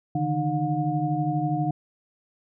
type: tone cluster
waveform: sine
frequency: 143.8 / 156.1 / 305.9 / 718 Hz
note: D3 / D#3 / D#4 / F5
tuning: -36 / +6 / -29 / +48 cents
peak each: -28 dBFS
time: 0.15-1.71 s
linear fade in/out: 5 ms
effects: none